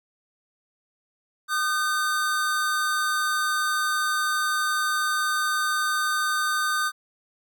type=tone pair together; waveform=square; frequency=1220.2 / 1532 Hz; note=D#6 / G6; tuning=-34 / -40 cents; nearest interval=major third; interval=394 cents; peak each=-26 dBFS; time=1.48-6.92 s; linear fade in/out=50 ms; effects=none